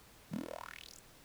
10% pulse tone with high-pass filter sweep, 40 Hz, D#1, 49 cents sharp, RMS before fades -45 dBFS, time 0.31-1.01 s, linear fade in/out 20 ms, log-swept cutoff 160 to 9000 Hz, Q 5.3, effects pink hiss -60 dBFS RMS until 1.24 s

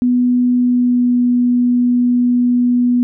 sine tone with pitch glide, 246.9 to 244.8 Hz, B3 to B3, 0 to -15 cents, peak -10 dBFS, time 0.02-3.03 s, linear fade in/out 0 ms, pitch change -15 cents, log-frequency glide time 0.55-1.19 s, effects none

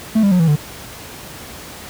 triangle tone with pitch steps, 220 / 199.42 / 180.77 / 163.86 / 148.54 Hz, A3 / G3 / F#3 / E3 / D3, 0 / +30 / -40 / -10 / +20 cents, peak -8 dBFS, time 0.15-0.56 s, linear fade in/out 10 ms, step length 82 ms, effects pink hiss -34 dBFS RMS until 1.89 s + high-pass 60 Hz 12 dB/octave

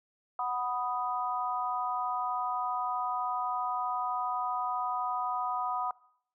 sine chord, B major, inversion second, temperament equal, 740 / 987.8 / 1244.5 Hz, F#5 / B5 / D#6, 0 / 0 / 0 cents, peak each -34 dBFS, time 0.39-5.91 s, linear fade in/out 2 ms, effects noise-tail reverb RT60 0.7 s tail -22 dB re dry

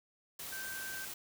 sine tone in noise, 1556 Hz, G6, 13 cents flat, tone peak -42 dBFS, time 0.52-1.05 s, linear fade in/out 5 ms, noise white, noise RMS -44 dBFS, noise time 0.39-1.14 s, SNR -1 dB, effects none

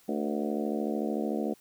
harmonic tone with a mistuned harmonic, 73.42 Hz, D2, in tune, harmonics 3 / 4 / 5 / 6 / 7 / 8 / 9 / 10, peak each -32 / -34 / -36 / -38 / -39 / -40 / -41 / -42 dBFS, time 0.08-1.54 s, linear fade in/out 10 ms, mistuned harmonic 6, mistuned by +54 cents, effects white hiss -61 dBFS RMS until 1.6 s

